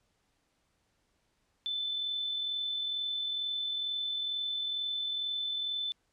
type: tone with amplitude modulation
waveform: sine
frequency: 3520 Hz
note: A7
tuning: in tune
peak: -30 dBFS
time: 1.66-5.92 s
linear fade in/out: 0 ms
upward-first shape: sine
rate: 42.2 Hz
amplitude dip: 30%
effects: pink hiss -75 dBFS RMS until 6.12 s + low-pass 9000 Hz 12 dB/octave